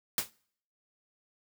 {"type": "noise with exponential decay", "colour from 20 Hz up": "white", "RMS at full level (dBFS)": -25, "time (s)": [0.18, 0.3], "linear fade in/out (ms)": 1, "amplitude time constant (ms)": 26, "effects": ["noise-tail reverb RT60 0.6 s tail -25 dB re dry"]}